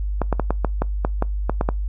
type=clicks; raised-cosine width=1 ms; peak=-6 dBFS; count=11; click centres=0.217 / 0.327 / 0.397 / 0.506 / 0.647 / 0.82 / 1.049 / 1.224 / 1.496 / 1.611 / 1.689 s; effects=noise-tail reverb RT60 0.2 s tail -24 dB re dry + added 50 Hz sine -21 dBFS peak until 1.88 s